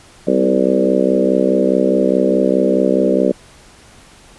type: harmonic tone with a mistuned harmonic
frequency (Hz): 64.8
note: C2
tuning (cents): -16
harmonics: 3 / 4 / 5 / 6 / 7 / 8 / 9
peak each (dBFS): -19 / -19 / -19 / -19 / -19 / -19 / -19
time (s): 0.27-3.32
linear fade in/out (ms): 5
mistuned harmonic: 4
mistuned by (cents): -18
effects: pink hiss -44 dBFS RMS until 4.38 s + resampled to 24000 Hz